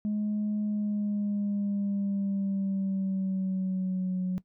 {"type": "tone with pitch glide", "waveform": "sine", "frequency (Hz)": [209.9, 183.79], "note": ["G#3", "F#3"], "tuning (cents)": [19, -11], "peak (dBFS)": -25, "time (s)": [0.05, 4.38], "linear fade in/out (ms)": 0, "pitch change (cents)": -230, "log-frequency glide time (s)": [0.63, 4.23], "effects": ["noise-tail reverb RT60 0.1 s tail -18 dB re dry", "tanh soft clip ceiling -24 dBFS"]}